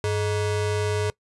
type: ring-modulated tone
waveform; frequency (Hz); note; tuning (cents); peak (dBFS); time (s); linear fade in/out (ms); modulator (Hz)
square; 261.6; C4; 0; -20; 0.04-1.1; 0; 163
effects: noise-tail reverb RT60 0.1 s tail -22 dB re dry + resampled to 24000 Hz